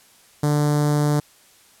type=tone with notch filter; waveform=sawtooth; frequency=147.8 Hz; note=D3; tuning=11 cents sharp; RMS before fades=-19 dBFS; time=0.43-1.2 s; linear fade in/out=5 ms; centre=2600 Hz; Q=0.6; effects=white hiss -53 dBFS RMS until 1.8 s + low-pass 12000 Hz 12 dB/octave